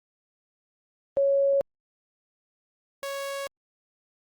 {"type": "tone pair in turn", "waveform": ["sine", "sawtooth"], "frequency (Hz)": [554.4, 554.4], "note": ["C#5", "C#5"], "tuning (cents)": [0, 0], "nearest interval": "unison", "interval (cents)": 0, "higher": "neither", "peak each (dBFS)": [-19, -27], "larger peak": "first", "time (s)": [[1.17, 1.61], [3.03, 3.47]], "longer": "neither", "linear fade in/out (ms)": 0, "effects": ["Opus 24 kbps"]}